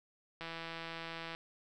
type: click train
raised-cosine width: 0.3 ms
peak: -27 dBFS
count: 156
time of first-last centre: 0.41-1.349 s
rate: 165 Hz
effects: none